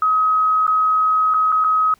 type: tone with dropouts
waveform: sine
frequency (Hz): 1269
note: D#6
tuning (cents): +34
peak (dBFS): -13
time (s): 0.02-1.94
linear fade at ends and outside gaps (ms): 2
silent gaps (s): 0.668-0.678 / 1.339-1.343 / 1.52-1.524 / 1.641-1.645
effects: pink hiss -56 dBFS RMS until 1.99 s